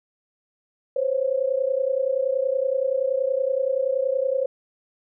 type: tone pair together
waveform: sine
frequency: 515 / 545.6 Hz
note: C5 / C#5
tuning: -28 / -28 cents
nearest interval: minor second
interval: 100 cents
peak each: -23 dBFS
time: 0.96-4.46 s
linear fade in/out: 5 ms
effects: none